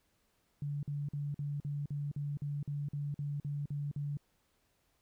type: tone bursts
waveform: sine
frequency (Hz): 144.3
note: D3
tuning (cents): -30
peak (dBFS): -34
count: 14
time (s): 0.62-4.171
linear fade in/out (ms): 2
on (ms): 210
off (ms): 47
effects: pink hiss -75 dBFS RMS until 5.01 s